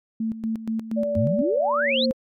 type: tone with tremolo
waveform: sine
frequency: 223 Hz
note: A3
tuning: 23 cents sharp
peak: -22 dBFS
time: 0.2-1.42 s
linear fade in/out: 5 ms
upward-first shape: square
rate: 4.2 Hz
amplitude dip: 70%
type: tone with pitch glide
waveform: sine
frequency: 580 to 525.8 Hz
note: D5 to C5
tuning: -22 to +8 cents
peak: -22 dBFS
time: 0.96-2.13 s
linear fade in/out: 20 ms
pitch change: -170 cents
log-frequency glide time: 1.84-1.98 s
type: exponential sweep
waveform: sine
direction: up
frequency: 88.7 to 4468 Hz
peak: -21 dBFS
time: 1.16-2.06 s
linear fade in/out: 10 ms
type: tone with exponential growth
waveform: sine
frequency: 233.9 Hz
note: A#3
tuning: 6 cents sharp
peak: -19 dBFS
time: 1.37-2.11 s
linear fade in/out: 0 ms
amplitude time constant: 160 ms
effects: MP3 96 kbps